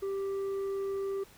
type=tone with tanh clipping; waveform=sine; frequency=392 Hz; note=G4; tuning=in tune; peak=-32 dBFS; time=0.02-1.24 s; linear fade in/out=10 ms; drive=5 dB; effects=pink hiss -57 dBFS RMS until 1.37 s